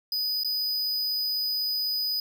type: tone with dropouts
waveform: square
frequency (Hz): 4978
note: D#8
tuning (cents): 0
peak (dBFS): -26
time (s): 0.12-2.2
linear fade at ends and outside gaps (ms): 2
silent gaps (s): 0.435-0.446
effects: none